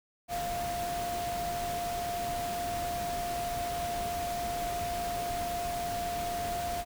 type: tone in noise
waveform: sine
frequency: 698.5 Hz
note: F5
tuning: in tune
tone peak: -32 dBFS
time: 0.28-6.85 s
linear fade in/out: 50 ms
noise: pink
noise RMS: -39 dBFS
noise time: 0.28-6.85 s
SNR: +4 dB
effects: none